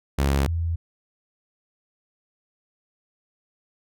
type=tone pair in turn; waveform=sawtooth / sine; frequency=69.3 / 83.55 Hz; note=C#2 / E2; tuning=0 / +24 cents; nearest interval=minor third; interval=324 cents; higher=second; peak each=-15 / -22 dBFS; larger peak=first; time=0.18-0.47 / 0.47-0.76 s; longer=neither; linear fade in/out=10 ms; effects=none